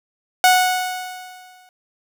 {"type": "tone with exponential decay", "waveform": "sawtooth", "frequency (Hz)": 736, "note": "F#5", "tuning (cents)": -9, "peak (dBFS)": -5, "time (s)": [0.44, 1.69], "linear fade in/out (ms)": 1, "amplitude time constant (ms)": 270, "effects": []}